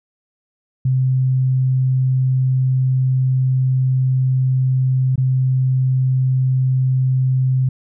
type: tone with dropouts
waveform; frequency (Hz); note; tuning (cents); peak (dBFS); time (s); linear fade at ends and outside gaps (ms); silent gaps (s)
sine; 130; C3; -11; -13; 0.85-7.69; 5; 5.158-5.178
effects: none